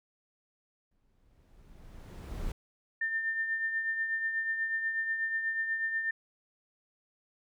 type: noise with exponential growth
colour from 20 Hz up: brown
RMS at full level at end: -34 dBFS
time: 0.91-2.52 s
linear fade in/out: 5 ms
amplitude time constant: 350 ms
type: tone with tremolo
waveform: sine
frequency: 1800 Hz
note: A6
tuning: 39 cents sharp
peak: -27 dBFS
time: 3.01-6.11 s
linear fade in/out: 5 ms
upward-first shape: triangle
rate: 8.2 Hz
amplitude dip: 55%
effects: none